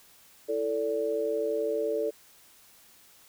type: tone cluster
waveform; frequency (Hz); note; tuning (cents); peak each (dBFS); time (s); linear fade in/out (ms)
sine; 330.5 / 442 / 578; E4 / A4 / D5; +5 / +8 / -28; -36 / -28 / -31; 0.48-2.11; 20
effects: white hiss -57 dBFS RMS until 3.28 s